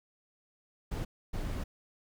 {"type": "noise bursts at uneven times", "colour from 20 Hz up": "brown", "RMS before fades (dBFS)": -35, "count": 2, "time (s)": [[0.91, 1.05], [1.33, 1.64]], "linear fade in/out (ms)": 10, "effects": []}